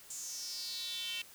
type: tone with high-pass filter sweep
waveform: square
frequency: 206.1 Hz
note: G#3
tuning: 13 cents flat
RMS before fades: -41 dBFS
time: 0.1-1.22 s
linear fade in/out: 5 ms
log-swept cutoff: 7300 to 2800 Hz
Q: 5.6
effects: white hiss -56 dBFS RMS until 1.34 s